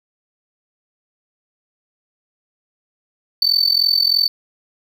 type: tone with amplitude modulation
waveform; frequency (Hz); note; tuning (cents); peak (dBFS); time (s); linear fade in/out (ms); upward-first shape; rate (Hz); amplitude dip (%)
triangle; 4535; C#8; +39; -8; 3.42-4.28; 2; sine; 43.1; 90
effects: none